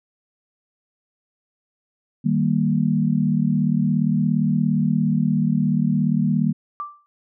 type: chord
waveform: sine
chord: Eb major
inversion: none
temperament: equal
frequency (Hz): 155.56 / 196 / 233.1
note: Eb3 / G3 / Bb3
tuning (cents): 0 / 0 / 0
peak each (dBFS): -21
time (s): 2.24-6.53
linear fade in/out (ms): 20
type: tone with exponential decay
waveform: sine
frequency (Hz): 1174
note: D6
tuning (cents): -1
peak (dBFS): -23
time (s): 6.8-7.06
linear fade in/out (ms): 0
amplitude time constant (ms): 55
effects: none